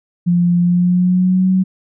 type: tone with pitch glide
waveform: sine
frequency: 174.61 to 187.14 Hz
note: F3 to F#3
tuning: 0 to +20 cents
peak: -10 dBFS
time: 0.26-1.64 s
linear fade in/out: 20 ms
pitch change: +120 cents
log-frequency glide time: 0.6-1.5 s
effects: none